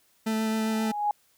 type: tone with vibrato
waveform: 40% pulse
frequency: 220 Hz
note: A3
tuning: in tune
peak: -24 dBFS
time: 0.26-0.92 s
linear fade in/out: 10 ms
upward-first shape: sine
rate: 7.5 Hz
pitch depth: 9 cents each way
type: tone with exponential growth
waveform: sine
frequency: 830 Hz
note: G#5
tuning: 1 cent flat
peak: -20 dBFS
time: 0.46-1.11 s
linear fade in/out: 2 ms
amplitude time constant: 140 ms
effects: white hiss -65 dBFS RMS until 1.37 s